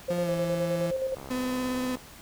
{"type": "tone with tremolo", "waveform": "sine", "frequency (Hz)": 527, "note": "C5", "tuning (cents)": 12, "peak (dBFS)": -25, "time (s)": [0.08, 1.15], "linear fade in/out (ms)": 10, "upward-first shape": "square", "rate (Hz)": 9.6, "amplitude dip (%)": 45}
{"type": "tone with pitch glide", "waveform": "35% pulse", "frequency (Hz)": [174.3, 167.39], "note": ["F3", "E3"], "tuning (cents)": [-3, 27], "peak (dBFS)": -28, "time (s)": [0.1, 0.91], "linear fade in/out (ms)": 5, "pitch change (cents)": -70, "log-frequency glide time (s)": [0.22, 0.3]}
{"type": "click train", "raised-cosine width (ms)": 1, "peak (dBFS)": -27, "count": 55, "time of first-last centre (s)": [1.17, 1.97], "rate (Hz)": 67.5}
{"type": "tone with vibrato", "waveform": "35% pulse", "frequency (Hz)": 253.7, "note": "B3", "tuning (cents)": 47, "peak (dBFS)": -26, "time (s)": [1.3, 1.96], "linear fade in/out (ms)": 10, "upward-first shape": "sine", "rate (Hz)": 17, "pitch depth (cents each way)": 14}
{"effects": ["pink hiss -48 dBFS RMS until 2.21 s"]}